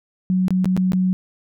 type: tone with dropouts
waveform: sine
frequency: 185 Hz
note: F#3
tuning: in tune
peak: -15 dBFS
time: 0.3-1.13 s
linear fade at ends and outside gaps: 0 ms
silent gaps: 0.482-0.506 / 0.645-0.656 / 0.766-0.775 / 0.92-0.933 s
effects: none